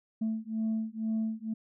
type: beating tone pair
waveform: sine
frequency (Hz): 220 / 222.1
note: A3 / A3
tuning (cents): 0 / +16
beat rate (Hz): 2.1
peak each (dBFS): -31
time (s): 0.21-1.54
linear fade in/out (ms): 10
effects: tanh soft clip ceiling -25 dBFS